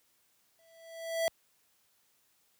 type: tone with exponential growth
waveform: square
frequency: 659.3 Hz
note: E5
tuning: in tune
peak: -26 dBFS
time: 0.59-1.28 s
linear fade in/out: 0 ms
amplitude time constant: 150 ms
effects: white hiss -71 dBFS RMS until 2.59 s + high-pass 60 Hz 12 dB/octave